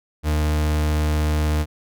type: tone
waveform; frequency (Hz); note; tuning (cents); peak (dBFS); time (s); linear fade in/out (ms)
40% pulse; 76.1; D#2; -38; -17; 0.23-1.66; 50
effects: none